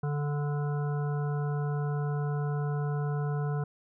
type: harmonic tone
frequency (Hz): 145.9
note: D3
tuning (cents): -11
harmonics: 1 / 3 / 5 / 7 / 9 / 10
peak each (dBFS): -28 / -38 / -42 / -45 / -47 / -48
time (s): 0.03-3.64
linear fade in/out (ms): 5
effects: none